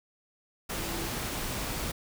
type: tone in noise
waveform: sine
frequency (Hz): 334.7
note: E4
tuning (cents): +26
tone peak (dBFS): -40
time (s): 0.77-1.08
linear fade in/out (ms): 10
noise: pink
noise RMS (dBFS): -34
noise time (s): 0.69-1.92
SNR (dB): -9
effects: none